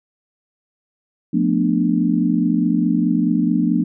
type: chord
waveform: sine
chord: B half-diminished seventh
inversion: second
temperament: just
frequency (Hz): 177.8 / 222.2 / 246.9 / 296.3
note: F3 / A3 / B3 / D4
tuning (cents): +31 / +17 / 0 / +15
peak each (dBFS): -20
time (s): 1.33-3.84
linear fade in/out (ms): 10
effects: none

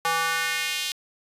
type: tone with high-pass filter sweep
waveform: square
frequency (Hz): 164.81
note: E3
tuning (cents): 0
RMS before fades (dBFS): -26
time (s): 0.05-0.92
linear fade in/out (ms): 0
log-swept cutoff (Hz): 920 to 3400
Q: 1.8
effects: resampled to 32000 Hz

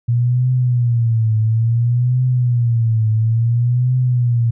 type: tone with vibrato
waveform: sine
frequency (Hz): 118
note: A#2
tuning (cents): +22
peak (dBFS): -12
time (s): 0.08-4.51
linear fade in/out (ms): 10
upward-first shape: triangle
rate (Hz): 0.58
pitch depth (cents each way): 140
effects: none

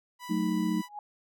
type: tone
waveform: sawtooth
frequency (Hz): 987.8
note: B5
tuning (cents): 0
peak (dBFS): -36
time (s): 0.19-0.89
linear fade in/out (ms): 50
type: chord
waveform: sine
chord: D# diminished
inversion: first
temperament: equal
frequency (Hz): 185 / 220 / 311.1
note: F#3 / A3 / D#4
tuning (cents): 0 / 0 / 0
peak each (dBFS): -30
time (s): 0.29-0.82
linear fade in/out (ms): 20
type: tone with exponential growth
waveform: sine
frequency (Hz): 830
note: G#5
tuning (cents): -1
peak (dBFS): -33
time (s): 0.8-0.99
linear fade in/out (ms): 2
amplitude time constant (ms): 40
effects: none

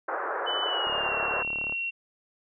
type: band-pass noise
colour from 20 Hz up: white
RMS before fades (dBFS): -31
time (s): 0.08-1.43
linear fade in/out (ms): 5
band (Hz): 370 to 1600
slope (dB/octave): 48
type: tone with pitch glide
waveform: sine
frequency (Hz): 3000 to 2735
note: F#7 to F7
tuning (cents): +23 to -37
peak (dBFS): -28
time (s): 0.46-1.91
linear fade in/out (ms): 20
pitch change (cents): -160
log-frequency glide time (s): 0.65-1.14
type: click train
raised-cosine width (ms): 1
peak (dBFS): -26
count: 32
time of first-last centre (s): 0.87-1.724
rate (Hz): 36.3
effects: none

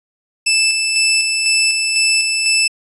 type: tone with tremolo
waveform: 20% pulse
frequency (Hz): 2637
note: E7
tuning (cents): 0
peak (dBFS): -7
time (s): 0.46-2.68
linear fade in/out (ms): 10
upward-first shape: square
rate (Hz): 2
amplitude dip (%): 35
effects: resampled to 32000 Hz

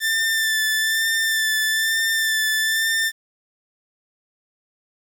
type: tone with vibrato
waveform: sawtooth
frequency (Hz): 1774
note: A6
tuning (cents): +14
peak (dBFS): -15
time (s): 0-3.12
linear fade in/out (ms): 50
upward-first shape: sine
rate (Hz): 1.1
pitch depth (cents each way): 23
effects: 8-bit

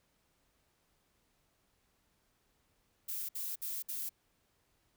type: noise bursts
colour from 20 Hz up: violet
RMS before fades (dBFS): -39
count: 4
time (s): 3.08-4.094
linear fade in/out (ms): 10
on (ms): 210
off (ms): 58
effects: pink hiss -75 dBFS RMS until 4.96 s

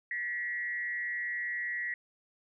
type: tone with frequency modulation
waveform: sine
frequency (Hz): 1925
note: B6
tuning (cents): -45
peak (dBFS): -32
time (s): 0.11-1.94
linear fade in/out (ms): 2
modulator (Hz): 175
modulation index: 0.57
effects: none

